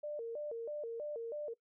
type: tone with vibrato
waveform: sine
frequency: 523.3 Hz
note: C5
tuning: in tune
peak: -38 dBFS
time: 0.03-1.54 s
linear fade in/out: 10 ms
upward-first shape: square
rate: 3.1 Hz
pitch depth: 220 cents each way
effects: noise-tail reverb RT60 0.1 s tail -20 dB re dry